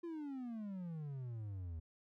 triangle exponential sweep, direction down, 349.2 to 78.5 Hz, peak -40 dBFS, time 0.03-1.8 s, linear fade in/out 10 ms, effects none

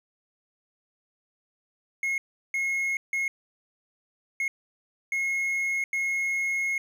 triangle tone bursts at uneven times, 2164 Hz, C#7, 42 cents flat, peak -23 dBFS, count 6, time 2.03-2.18 / 2.54-2.97 / 3.13-3.28 / 4.4-4.48 / 5.12-5.84 / 5.93-6.78 s, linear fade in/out 2 ms, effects none

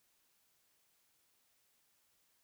silence, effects white hiss -75 dBFS RMS until 2.43 s

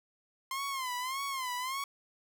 sawtooth tone with vibrato, 1048 Hz, C6, 2 cents sharp, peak -30 dBFS, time 0.51-1.84 s, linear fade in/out 2 ms, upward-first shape sine, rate 1.7 Hz, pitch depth 110 cents each way, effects none

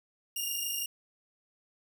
10% pulse tone pair together, 2808 / 2834 Hz, F7 / F7, +9 / +25 cents, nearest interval unison, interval 16 cents, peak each -26 dBFS, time 0.36-0.86 s, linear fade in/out 5 ms, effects none

